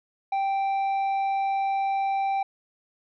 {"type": "tone with tanh clipping", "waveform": "triangle", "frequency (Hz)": 783, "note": "G5", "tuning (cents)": -2, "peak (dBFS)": -24, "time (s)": [0.32, 2.43], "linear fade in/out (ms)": 5, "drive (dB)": 10, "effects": []}